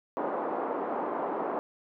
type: band-pass noise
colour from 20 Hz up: white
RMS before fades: -32 dBFS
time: 0.17-1.59 s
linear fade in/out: 0 ms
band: 260 to 970 Hz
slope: 24 dB/octave
effects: none